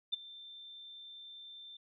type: tone with ADSR envelope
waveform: sine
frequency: 3565 Hz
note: A7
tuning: 22 cents sharp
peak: -28 dBFS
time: 0.12-1.77 s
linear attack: 17 ms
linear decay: 13 ms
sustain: -20 dB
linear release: 5 ms
effects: none